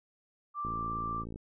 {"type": "tone", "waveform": "sine", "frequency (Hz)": 1176, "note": "D6", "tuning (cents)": 2, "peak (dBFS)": -33, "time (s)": [0.54, 1.25], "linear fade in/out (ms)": 50}
{"type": "click train", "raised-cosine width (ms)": 3, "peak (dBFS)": -29, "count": 41, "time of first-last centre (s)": [0.65, 1.359], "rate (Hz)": 56.4}
{"effects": []}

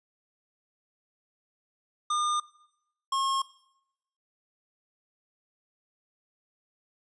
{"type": "tone pair in turn", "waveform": "square", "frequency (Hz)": [1211, 1079.9], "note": ["D#6", "C#6"], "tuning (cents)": [-47, -46], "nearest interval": "major second", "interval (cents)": 199, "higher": "first", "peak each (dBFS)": -26, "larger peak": "neither", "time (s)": [[2.1, 2.4], [3.12, 3.42]], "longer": "neither", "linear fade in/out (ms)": 5, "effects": ["noise-tail reverb RT60 0.8 s tail -19 dB re dry", "resampled to 22050 Hz"]}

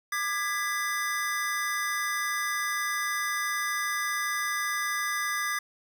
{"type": "chord", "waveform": "square", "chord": "G# diminished", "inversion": "second", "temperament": "just", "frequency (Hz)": [1196.1, 1661.2, 1993.5], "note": ["D6", "G#6", "B6"], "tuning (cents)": [31, 0, 16], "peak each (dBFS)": -33, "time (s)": [0.12, 5.59], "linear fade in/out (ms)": 5, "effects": []}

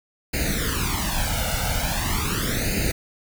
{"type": "noise with flanger", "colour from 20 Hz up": "pink", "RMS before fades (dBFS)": -24, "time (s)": [0.33, 2.92], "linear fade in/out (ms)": 10, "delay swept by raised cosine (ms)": [0.44, 1.41], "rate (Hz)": 0.41, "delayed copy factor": 0.9, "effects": []}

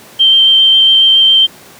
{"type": "tone with vibrato", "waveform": "sine", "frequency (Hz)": 3136, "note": "G7", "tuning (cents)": 0, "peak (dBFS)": -4, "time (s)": [0.19, 1.47], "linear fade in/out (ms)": 20, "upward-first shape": "sine", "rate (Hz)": 7.3, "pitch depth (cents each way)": 8, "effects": ["pink hiss -37 dBFS RMS until 1.79 s", "high-pass 150 Hz 12 dB/octave"]}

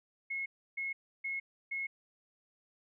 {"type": "tone bursts", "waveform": "sine", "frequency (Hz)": 2172, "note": "C#7", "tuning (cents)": -36, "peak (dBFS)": -34, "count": 4, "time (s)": [0.3, 1.87], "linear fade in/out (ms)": 10, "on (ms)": 160, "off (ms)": 310, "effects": []}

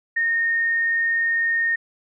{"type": "tone", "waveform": "sine", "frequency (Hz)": 1841, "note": "A#6", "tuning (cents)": -22, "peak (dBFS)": -18, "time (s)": [0.16, 1.76], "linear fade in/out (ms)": 10, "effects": []}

